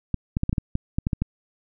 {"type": "clicks", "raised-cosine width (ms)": 5, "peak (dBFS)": -10, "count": 11, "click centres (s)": [0.143, 0.369, 0.434, 0.494, 0.529, 0.582, 0.754, 0.985, 1.069, 1.132, 1.22], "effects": []}